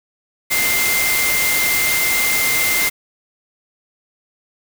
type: tone in noise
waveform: sine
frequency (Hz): 2093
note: C7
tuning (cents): 0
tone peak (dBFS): -18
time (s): 0.5-2.9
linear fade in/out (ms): 20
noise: white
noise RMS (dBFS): -19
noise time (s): 0.5-2.9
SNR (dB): -2
effects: none